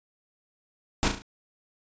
pink noise with echo, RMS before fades -23 dBFS, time 1.03-1.08 s, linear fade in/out 0 ms, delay 35 ms, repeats 4, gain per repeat -6 dB, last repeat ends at 1.22 s, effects resampled to 16000 Hz

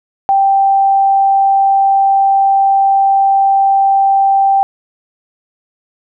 sine tone, 784 Hz, G5, in tune, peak -7 dBFS, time 0.29-4.63 s, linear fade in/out 0 ms, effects none

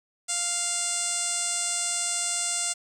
5% pulse tone with low-pass filter, 698.5 Hz, F5, in tune, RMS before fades -28 dBFS, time 0.28-2.74 s, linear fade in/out 20 ms, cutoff 8200 Hz, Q 6.7, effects 9-bit

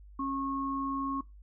sine tone pair together, 272.9 / 1091.6 Hz, C#4 / C#6, -27 / -27 cents, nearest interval 2 octaves, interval 2400 cents, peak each -33 / -34 dBFS, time 0.19-1.21 s, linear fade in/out 5 ms, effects noise-tail reverb RT60 0.2 s tail -19 dB re dry + added 50 Hz sine -49 dBFS peak until 1.42 s

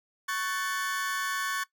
40% pulse chord, F# minor, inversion second, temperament equal with one note detuned, 1108.7 / 1507.6 / 1760 Hz, C#6 / F#6 / A6, 0 / +32 / 0 cents, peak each -32 / -34 / -33 dBFS, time 0.28-1.64 s, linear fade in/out 10 ms, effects noise-tail reverb RT60 0.1 s tail -18 dB re dry

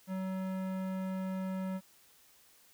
sine tone with tanh clipping, 188.5 Hz, F#3, 32 cents sharp, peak -36 dBFS, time 0.07-1.81 s, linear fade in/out 50 ms, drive 18 dB, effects white hiss -63 dBFS RMS until 2.73 s

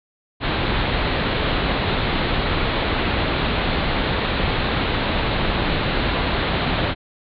pink low-pass noise, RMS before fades -21 dBFS, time 0.4-6.95 s, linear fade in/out 50 ms, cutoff 4200 Hz, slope 96 dB/octave, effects none

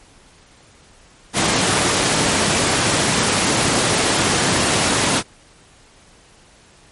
pink high-pass noise, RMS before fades -17 dBFS, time 1.33-5.23 s, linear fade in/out 50 ms, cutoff 130 Hz, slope 12 dB/octave, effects pink hiss -49 dBFS RMS until 6.91 s + MP3 48 kbps

